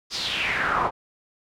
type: noise with band-pass filter sweep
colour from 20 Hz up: brown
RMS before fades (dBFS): -25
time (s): 0.1-0.91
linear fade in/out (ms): 50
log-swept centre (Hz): 5200 to 890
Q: 4.4
effects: none